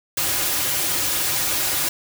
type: noise with comb filter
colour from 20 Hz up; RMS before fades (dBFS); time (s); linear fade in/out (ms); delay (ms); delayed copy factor
white; -22; 0.17-1.89; 5; 4.5; -0.55
effects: none